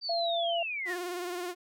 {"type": "linear sweep", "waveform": "sine", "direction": "down", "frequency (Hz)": [4676, 1666], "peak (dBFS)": -32, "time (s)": [0.01, 0.97], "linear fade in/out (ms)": 50}
{"type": "tone", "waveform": "sine", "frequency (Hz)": 680, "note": "F5", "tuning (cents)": -46, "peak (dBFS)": -28, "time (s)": [0.09, 0.63], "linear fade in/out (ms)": 5}
{"type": "tone with vibrato", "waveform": "sawtooth", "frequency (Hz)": 355.8, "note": "F4", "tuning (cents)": 32, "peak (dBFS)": -30, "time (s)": [0.85, 1.55], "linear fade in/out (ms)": 50, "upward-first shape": "sine", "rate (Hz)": 19, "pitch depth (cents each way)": 48}
{"effects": []}